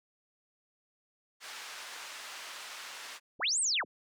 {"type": "band-pass noise", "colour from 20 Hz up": "pink", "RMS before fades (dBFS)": -45, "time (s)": [1.4, 3.2], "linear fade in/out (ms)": 50, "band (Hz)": [1100, 7100], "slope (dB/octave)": 12}
{"type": "linear two-way sweep", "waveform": "sine", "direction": "up then down", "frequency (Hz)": [33.93, 8870, 33.93], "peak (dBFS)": -27, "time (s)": [3.39, 3.85], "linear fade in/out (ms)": 50, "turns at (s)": 3.6}
{"effects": []}